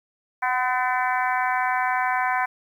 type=harmonic tone with a mistuned harmonic; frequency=253.5 Hz; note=B3; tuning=45 cents sharp; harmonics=3 / 4 / 5 / 6 / 7 / 8 / 9; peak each=-25 / -25 / -35 / -28 / -30 / -33 / -34 dBFS; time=0.42-2.46 s; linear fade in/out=10 ms; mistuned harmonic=3; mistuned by=-24 cents; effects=9-bit